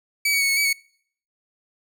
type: tone with pitch steps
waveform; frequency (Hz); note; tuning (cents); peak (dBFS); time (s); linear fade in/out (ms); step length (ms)
sawtooth; 2285 / 2252 / 2216 / 2202 / 2282 / 2215; D7 / C#7 / C#7 / C#7 / C#7 / C#7; -48 / +27 / -1 / -12 / +50 / -2; -15; 0.25-0.73; 5; 80
effects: noise-tail reverb RT60 0.6 s tail -25 dB re dry